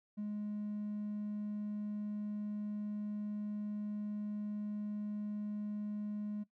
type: tone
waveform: triangle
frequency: 208.8 Hz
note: G#3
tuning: 10 cents sharp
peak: -34 dBFS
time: 0.17-6.44 s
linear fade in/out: 20 ms
effects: noise-tail reverb RT60 0.1 s tail -18 dB re dry + tanh soft clip ceiling -33 dBFS